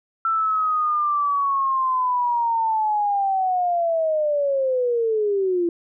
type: linear sweep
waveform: sine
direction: down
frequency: 1339 to 336.7 Hz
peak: -18 dBFS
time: 0.25-5.69 s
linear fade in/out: 2 ms
effects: none